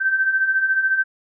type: beating tone pair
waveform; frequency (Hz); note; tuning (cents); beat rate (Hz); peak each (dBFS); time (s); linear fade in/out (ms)
sine; 1541 / 1555; G6 / G6; -30 / -14; 14; -24 / -17; 0-1.04; 20
effects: none